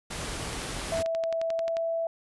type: low-pass noise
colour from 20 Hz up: pink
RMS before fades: -35 dBFS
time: 0.1-1.03 s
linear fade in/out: 10 ms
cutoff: 11000 Hz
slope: 96 dB/octave
type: click train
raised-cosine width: 0.2 ms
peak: -21 dBFS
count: 15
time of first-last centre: 0.53-1.769 s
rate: 11.3 Hz
type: tone with pitch glide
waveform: sine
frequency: 658 to 661.8 Hz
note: E5 to E5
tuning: -3 to +7 cents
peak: -26 dBFS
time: 0.92-2.07 s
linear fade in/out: 2 ms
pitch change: +10 cents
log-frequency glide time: 1.47-1.67 s
effects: none